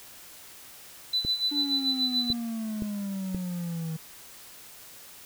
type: tone with tremolo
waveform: sine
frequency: 3995 Hz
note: B7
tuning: 19 cents sharp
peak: -22 dBFS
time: 1.13-2.33 s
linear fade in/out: 5 ms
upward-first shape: sine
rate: 6.9 Hz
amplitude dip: 75%
type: clicks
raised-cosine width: 3 ms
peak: -21 dBFS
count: 4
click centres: 1.249 / 2.302 / 2.822 / 3.347 s
type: exponential sweep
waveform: triangle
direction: down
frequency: 292.4 to 158.6 Hz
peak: -28 dBFS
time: 1.51-3.97 s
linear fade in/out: 10 ms
effects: white hiss -48 dBFS RMS until 5.25 s